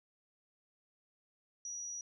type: tone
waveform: sine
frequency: 5810 Hz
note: F#8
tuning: 32 cents flat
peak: -40 dBFS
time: 1.65-2.01 s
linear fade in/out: 2 ms
effects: none